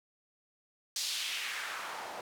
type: noise with band-pass filter sweep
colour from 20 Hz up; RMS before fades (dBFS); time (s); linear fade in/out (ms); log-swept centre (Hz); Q
white; -38; 0.96-2.21; 2; 5100 to 640; 1.7
effects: none